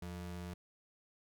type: ring-modulated tone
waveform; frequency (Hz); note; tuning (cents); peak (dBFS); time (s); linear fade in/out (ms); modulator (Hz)
square; 130.81; C3; 0; -40; 0.02-0.54; 5; 48.4
effects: none